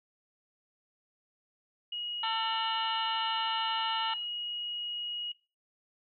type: tone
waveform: sine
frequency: 2893 Hz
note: F#7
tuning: 40 cents flat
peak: -34 dBFS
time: 1.92-5.32 s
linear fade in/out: 5 ms
type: harmonic tone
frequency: 448.4 Hz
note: A4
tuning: 33 cents sharp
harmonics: 2 / 3 / 4 / 5 / 6 / 7 / 8 / 9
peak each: -32 / -36 / -42 / -45 / -49 / -42 / -45 / -44 dBFS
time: 2.23-4.14 s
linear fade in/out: 5 ms
effects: noise-tail reverb RT60 0.3 s tail -19 dB re dry